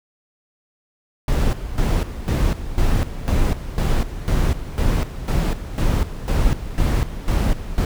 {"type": "noise with tremolo", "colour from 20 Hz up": "brown", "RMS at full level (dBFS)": -17, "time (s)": [1.28, 7.85], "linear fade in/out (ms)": 2, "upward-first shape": "square", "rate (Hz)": 2, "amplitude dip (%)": 75, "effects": []}